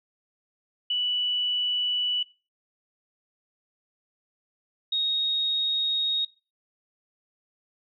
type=tone pair in turn; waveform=sine; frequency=2960 / 3747 Hz; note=F#7 / A#7; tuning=0 / +8 cents; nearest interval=major third; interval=408 cents; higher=second; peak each=-23 dBFS; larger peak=neither; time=0.9-2.23 / 4.92-6.25 s; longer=neither; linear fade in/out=5 ms; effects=noise-tail reverb RT60 0.3 s tail -19 dB re dry

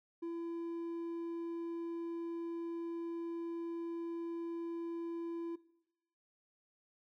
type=tone with hard clipping; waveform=sine; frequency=336.3 Hz; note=E4; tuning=35 cents sharp; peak=-39 dBFS; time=0.22-5.56 s; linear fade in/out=10 ms; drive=3 dB; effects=noise-tail reverb RT60 0.8 s tail -19 dB re dry

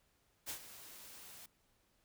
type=noise with ADSR envelope; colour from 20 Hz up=white; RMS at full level=-41 dBFS; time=0.46-1.46 s; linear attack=33 ms; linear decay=90 ms; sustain=-13 dB; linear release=4 ms; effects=pink hiss -75 dBFS RMS until 2.04 s

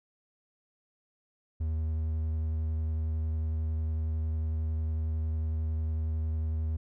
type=tone with vibrato; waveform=triangle; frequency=79 Hz; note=D#2; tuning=27 cents sharp; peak=-26 dBFS; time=1.6-6.77 s; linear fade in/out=10 ms; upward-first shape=sine; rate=11 Hz; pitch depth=13 cents each way; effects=none

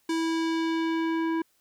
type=tone with low-pass filter sweep; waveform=square; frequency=326.9 Hz; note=E4; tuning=14 cents flat; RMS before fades=-27 dBFS; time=0.09-1.42 s; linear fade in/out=5 ms; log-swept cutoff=8100 to 1600 Hz; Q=0.93; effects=white hiss -68 dBFS RMS until 1.6 s

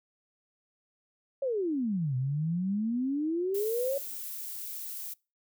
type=exponential two-way sweep; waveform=sine; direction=down then up; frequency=565 to 125 to 565 Hz; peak=-27 dBFS; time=1.42-3.98 s; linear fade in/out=5 ms; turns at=2.16 s
type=noise; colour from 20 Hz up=violet; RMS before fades=-39 dBFS; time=3.54-5.14 s; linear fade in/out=10 ms
effects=noise-tail reverb RT60 0.3 s tail -25 dB re dry

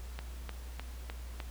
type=click train; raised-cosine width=0.3 ms; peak=-24 dBFS; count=5; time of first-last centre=0.19-1.402 s; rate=3.3 Hz; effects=added 60 Hz sine -41 dBFS peak until 1.5 s + pink hiss -54 dBFS RMS until 1.5 s

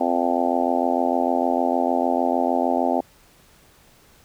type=harmonic tone; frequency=86.6 Hz; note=F2; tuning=14 cents flat; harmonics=3 / 4 / 5 / 6 / 7 / 8 / 9 / 10; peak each=-24 / -28 / -33 / -29 / -26 / -25 / -25 / -30 dBFS; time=0-3.01 s; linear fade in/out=10 ms; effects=pink hiss -54 dBFS RMS until 4.24 s

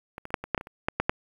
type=clicks; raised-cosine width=0.5 ms; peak=-22 / -22 / -27 / -6 / -20 / -8 / -13 / -23 / -28 / -9 / -8 / -6 dBFS; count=12; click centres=0.181 / 0.254 / 0.305 / 0.342 / 0.44 / 0.547 / 0.578 / 0.611 / 0.671 / 0.885 / 1 / 1.095 s; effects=8-bit

